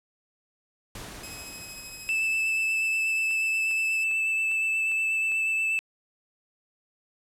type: noise with exponential decay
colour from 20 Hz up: pink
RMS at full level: -39 dBFS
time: 0.95-4.31 s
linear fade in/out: 2 ms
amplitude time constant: 730 ms
type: tone with tremolo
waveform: 10% pulse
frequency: 2544 Hz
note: D#7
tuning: 38 cents sharp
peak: -29 dBFS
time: 1.23-4.04 s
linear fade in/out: 5 ms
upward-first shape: sine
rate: 13 Hz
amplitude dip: 30%
type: tone with vibrato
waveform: triangle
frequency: 2637 Hz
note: E7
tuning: in tune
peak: -22 dBFS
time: 2.09-5.79 s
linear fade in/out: 0 ms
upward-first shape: sine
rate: 8.3 Hz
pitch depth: 11 cents each way
type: click train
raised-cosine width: 0.3 ms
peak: -31 dBFS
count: 6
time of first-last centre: 3.31-5.318 s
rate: 2.49 Hz
effects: low-pass 12000 Hz 12 dB/octave